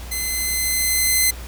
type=tone with level ramp; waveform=5% pulse; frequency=2052 Hz; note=C7; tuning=34 cents flat; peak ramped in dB=-13 to -4 dBFS; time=0.11-1.31 s; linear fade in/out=10 ms; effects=added 60 Hz sine -32 dBFS peak until 1.47 s + pink hiss -39 dBFS RMS until 1.47 s